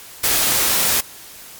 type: noise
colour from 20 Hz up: white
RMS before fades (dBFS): -17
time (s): 0.23-1.01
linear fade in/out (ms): 10
effects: white hiss -39 dBFS RMS until 1.59 s + Opus 48 kbps